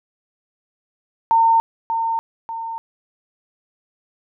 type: tone with echo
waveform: sine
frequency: 910 Hz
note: A#5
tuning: 42 cents flat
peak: -11 dBFS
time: 1.31-1.6 s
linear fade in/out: 0 ms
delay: 590 ms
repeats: 2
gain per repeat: -7 dB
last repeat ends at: 2.78 s
effects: none